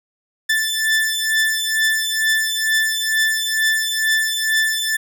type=beating tone pair; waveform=sawtooth; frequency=1760 / 1762.2 Hz; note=A6 / A6; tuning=0 / +2 cents; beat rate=2.2 Hz; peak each=-16 dBFS; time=0.49-4.97 s; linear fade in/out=10 ms; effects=none